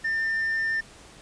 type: tone with tanh clipping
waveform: sine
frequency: 1797 Hz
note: A6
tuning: 36 cents sharp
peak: -24 dBFS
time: 0.04-0.81 s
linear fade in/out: 10 ms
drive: 1 dB
effects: pink hiss -49 dBFS RMS until 1.21 s + resampled to 22050 Hz